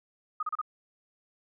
sine tone bursts, 1244.5 Hz, D#6, in tune, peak -28 dBFS, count 4, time 0.4-0.615 s, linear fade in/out 5 ms, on 29 ms, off 33 ms, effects none

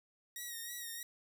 5% pulse tone with vibrato, 1886 Hz, A#6, 20 cents sharp, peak -32 dBFS, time 0.36-1.03 s, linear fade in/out 2 ms, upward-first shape sine, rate 3.2 Hz, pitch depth 48 cents each way, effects none

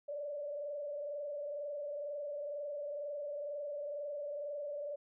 sine tone with frequency modulation, 581 Hz, D5, 19 cents flat, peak -38 dBFS, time 0.08-4.96 s, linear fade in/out 10 ms, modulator 22.1 Hz, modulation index 0.84, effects none

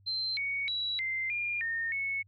sine tone with pitch steps, 4114 / 2233 / 3912 / 2083 / 2409 / 1831 / 2204 Hz, C8 / C#7 / B7 / C7 / D7 / A#6 / C#7, -30 / +12 / -17 / -8 / +43 / -32 / -11 cents, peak -30 dBFS, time 0.06-2.23 s, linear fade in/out 20 ms, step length 310 ms, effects added 98 Hz sine -59 dBFS peak until 2.27 s

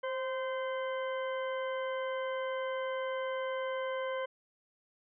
harmonic tone with a mistuned harmonic, 516 Hz, C5, 24 cents flat, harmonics 1 / 2 / 3 / 4 / 6, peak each -34 / -40 / -44 / -46 / -50 dBFS, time 0.03-4.26 s, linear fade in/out 10 ms, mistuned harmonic 1, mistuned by +33 cents, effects none

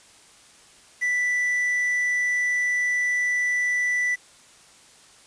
triangle tone with quantisation, 1975.5 Hz, B6, in tune, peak -19 dBFS, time 1.01-4.16 s, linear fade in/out 20 ms, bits 7, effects white hiss -52 dBFS RMS until 5.26 s + resampled to 22050 Hz

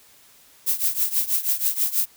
violet noise with tremolo, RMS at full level -19 dBFS, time 0.66-2.06 s, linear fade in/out 20 ms, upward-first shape triangle, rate 6.2 Hz, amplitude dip 90%, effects white hiss -53 dBFS RMS until 2.16 s

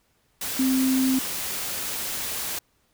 sine tone in noise, 261.6 Hz, C4, in tune, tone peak -19 dBFS, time 0.59-1.19 s, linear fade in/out 5 ms, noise white, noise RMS -30 dBFS, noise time 0.41-2.59 s, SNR +8 dB, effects pink hiss -67 dBFS RMS until 2.93 s

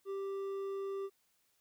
triangle tone with hard clipping, 392 Hz, G4, in tune, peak -38 dBFS, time 0.05-1.1 s, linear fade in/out 50 ms, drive 9 dB, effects white hiss -75 dBFS RMS until 1.6 s

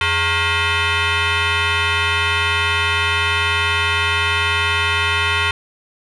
sine tone with frequency modulation, 588 Hz, D5, 2 cents sharp, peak -12 dBFS, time 0.01-5.51 s, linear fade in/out 2 ms, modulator 501 Hz, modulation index 5.6, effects tanh soft clip ceiling -14 dBFS

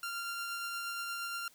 sawtooth tone with tremolo, 1387 Hz, F6, 12 cents flat, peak -32 dBFS, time 0.03-1.48 s, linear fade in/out 2 ms, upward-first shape triangle, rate 8.5 Hz, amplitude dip 25%, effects white hiss -63 dBFS RMS until 1.54 s

